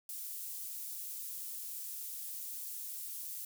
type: high-pass noise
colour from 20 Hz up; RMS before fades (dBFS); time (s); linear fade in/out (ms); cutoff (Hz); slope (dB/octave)
pink; -43; 0.09-3.45; 2; 12000; 12
effects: none